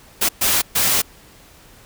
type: noise bursts at uneven times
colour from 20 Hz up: white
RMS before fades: -17 dBFS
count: 3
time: 0.21-0.29 / 0.41-0.62 / 0.75-1.02 s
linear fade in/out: 10 ms
effects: pink hiss -47 dBFS RMS until 1.85 s